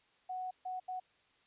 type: tone bursts at uneven times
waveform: sine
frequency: 740 Hz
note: F#5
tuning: in tune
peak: -37 dBFS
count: 3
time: 0.29-0.51 / 0.65-0.8 / 0.88-1 s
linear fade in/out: 10 ms
effects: white hiss -70 dBFS RMS until 1.46 s + resampled to 8000 Hz